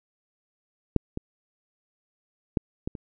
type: clicks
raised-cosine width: 3 ms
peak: -6 / -17 / -9 / -16 / -24 dBFS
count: 5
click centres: 0.963 / 1.174 / 2.572 / 2.875 / 2.952 s
effects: none